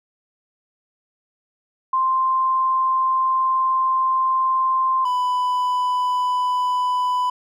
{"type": "tone pair in turn", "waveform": ["sine", "triangle"], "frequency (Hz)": [1046.5, 996.5], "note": ["C6", "B5"], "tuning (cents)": [0, 15], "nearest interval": "minor second", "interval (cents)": 85, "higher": "first", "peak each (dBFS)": -16, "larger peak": "neither", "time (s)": [[1.93, 5.05], [5.05, 7.3]], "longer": "first", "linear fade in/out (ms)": 5, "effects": []}